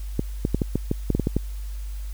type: clicks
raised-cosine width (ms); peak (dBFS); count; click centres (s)
3; -8; 11; 0.194 / 0.451 / 0.546 / 0.618 / 0.756 / 0.914 / 1.103 / 1.15 / 1.197 / 1.271 / 1.366
effects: added 50 Hz sine -29 dBFS peak until 2.13 s + white hiss -50 dBFS RMS until 2.13 s